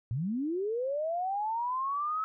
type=linear sweep; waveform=sine; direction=up; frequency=105.4 to 1300 Hz; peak=-29 dBFS; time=0.11-2.24 s; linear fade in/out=0 ms; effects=none